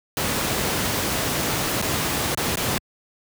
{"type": "noise with dropouts", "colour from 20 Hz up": "pink", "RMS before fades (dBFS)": -23, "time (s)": [0.17, 2.78], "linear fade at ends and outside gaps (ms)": 1, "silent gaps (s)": [[1.816, 1.824], [2.348, 2.374], [2.557, 2.571]], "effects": ["high-pass 80 Hz 12 dB/octave"]}